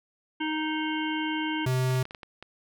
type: harmonic tone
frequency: 311.1 Hz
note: D#4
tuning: in tune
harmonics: 1 / 3 / 5 / 7 / 9 / 10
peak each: -29 / -34 / -36 / -37 / -39 / -39 dBFS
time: 0.4-1.66 s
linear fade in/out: 10 ms
type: tone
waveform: square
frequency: 128.7 Hz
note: C3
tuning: 28 cents flat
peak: -24 dBFS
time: 1.66-2.03 s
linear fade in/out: 5 ms
type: clicks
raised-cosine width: 0.3 ms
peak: -25 dBFS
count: 7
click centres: 1.907 / 1.955 / 2.054 / 2.109 / 2.148 / 2.232 / 2.426 s
effects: none